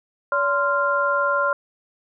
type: tone cluster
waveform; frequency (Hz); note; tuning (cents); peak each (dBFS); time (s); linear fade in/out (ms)
sine; 570 / 1043 / 1390; C#5 / C6 / F6; +48 / -6 / -9; -23 / -23 / -21; 0.32-1.53; 2
effects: none